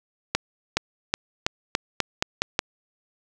accelerating click train, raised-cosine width 0.2 ms, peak -3 dBFS, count 9, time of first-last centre 0.35-2.591 s, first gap 420 ms, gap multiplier 0.88, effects none

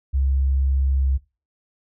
sine tone with pitch glide, 67.5 to 66.92 Hz, C#2 to C2, -45 to +40 cents, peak -17 dBFS, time 0.13-1.18 s, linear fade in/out 20 ms, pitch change -15 cents, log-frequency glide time 0.97-1.06 s, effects noise-tail reverb RT60 0.3 s tail -20 dB re dry

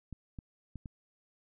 clicks, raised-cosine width 5 ms, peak -30 dBFS, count 4, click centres 0.127 / 0.388 / 0.757 / 0.858 s, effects none

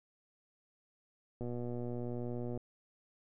click train, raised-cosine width 2 ms, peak -28 dBFS, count 142, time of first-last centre 1.41-2.575 s, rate 121 Hz, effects none

